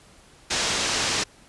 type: low-pass noise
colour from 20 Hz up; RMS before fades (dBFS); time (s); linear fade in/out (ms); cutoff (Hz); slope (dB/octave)
white; -25; 0.5-1.24; 10; 6800; 24
effects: pink hiss -53 dBFS RMS until 1.48 s + resampled to 24000 Hz